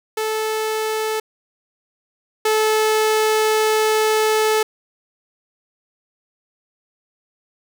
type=tone pair in turn; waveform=sawtooth; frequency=436.2 / 434 Hz; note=A4 / A4; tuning=-15 / -24 cents; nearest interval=unison; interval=9 cents; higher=first; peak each=-16 / -11 dBFS; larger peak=second; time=0.17-1.2 / 2.45-4.63 s; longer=second; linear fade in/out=5 ms; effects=none